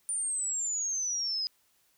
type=exponential sweep; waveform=sine; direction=down; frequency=9290 to 4978 Hz; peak=-29 dBFS; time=0.09-1.47 s; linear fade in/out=0 ms; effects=white hiss -69 dBFS RMS until 1.97 s